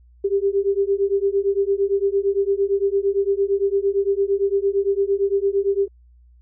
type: beating tone pair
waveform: sine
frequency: 392 / 400.8 Hz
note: G4 / G4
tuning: 0 / +38 cents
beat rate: 8.8 Hz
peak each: -20 dBFS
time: 0.24-5.88 s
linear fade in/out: 10 ms
effects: added 60 Hz sine -48 dBFS peak until 6.41 s